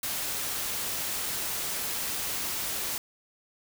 white noise, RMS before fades -32 dBFS, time 0.03-2.98 s, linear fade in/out 2 ms, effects none

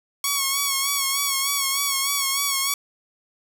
5% pulse tone with vibrato, 1108.7 Hz, C#6, in tune, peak -9 dBFS, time 0.24-2.74 s, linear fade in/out 2 ms, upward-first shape sine, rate 3.3 Hz, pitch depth 45 cents each way, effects none

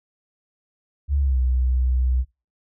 sine tone with pitch glide, 70.9 to 63.16 Hz, C#2 to B1, +40 to +39 cents, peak -17 dBFS, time 1.08-2.25 s, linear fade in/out 50 ms, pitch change -201 cents, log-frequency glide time 1.19-1.39 s, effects noise-tail reverb RT60 0.3 s tail -25 dB re dry

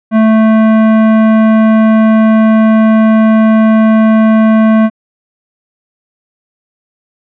sine tone with hard clipping, 220 Hz, A3, in tune, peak -6 dBFS, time 0.11-4.9 s, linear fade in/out 50 ms, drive 17 dB, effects low-pass 2000 Hz 12 dB/octave

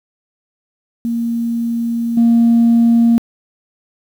sine tone with level steps, 232.8 Hz, A#3, 2 cents flat, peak -15 / -6 dBFS, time 1.05-3.18 s, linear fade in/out 0 ms, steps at 2.17 s, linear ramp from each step 5 ms, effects tanh soft clip ceiling -5 dBFS + 7-bit

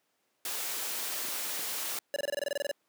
white noise, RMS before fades -35 dBFS, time 0.45-1.99 s, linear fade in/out 2 ms
clicks, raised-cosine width 3 ms, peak -31 dBFS, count 4, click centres 1.25 / 1.285 / 1.593 / 2.204 s
square tone bursts, 572 Hz, D5, 46 cents flat, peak -29 dBFS, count 13, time 2.14-2.713 s, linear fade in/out 0 ms, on 21 ms, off 25 ms
effects pink hiss -75 dBFS RMS until 2.88 s + high-pass 300 Hz 12 dB/octave

